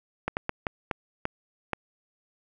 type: slowing click train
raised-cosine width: 0.5 ms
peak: -12 dBFS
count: 7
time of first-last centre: 0.28-1.733 s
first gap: 89 ms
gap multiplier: 1.4
effects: none